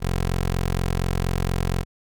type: tone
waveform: 15% pulse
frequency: 44.24 Hz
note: F1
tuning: 23 cents sharp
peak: -15 dBFS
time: 0-1.85 s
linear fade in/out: 50 ms
effects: none